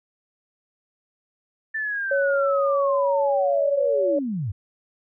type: linear sweep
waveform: sine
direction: down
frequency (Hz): 1779 to 85.6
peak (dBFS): -24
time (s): 1.74-4.52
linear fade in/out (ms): 10
type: tone with pitch glide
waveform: sine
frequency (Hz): 556 to 564.7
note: C#5 to C#5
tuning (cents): +5 to +32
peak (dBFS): -19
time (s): 2.11-4.19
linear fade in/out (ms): 5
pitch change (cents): +27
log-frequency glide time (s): 2.62-3.79
effects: none